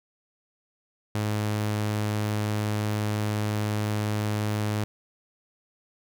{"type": "tone", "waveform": "sawtooth", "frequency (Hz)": 105.7, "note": "G#2", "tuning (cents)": 31, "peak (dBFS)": -21, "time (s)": [1.15, 4.84], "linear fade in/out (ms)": 0, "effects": []}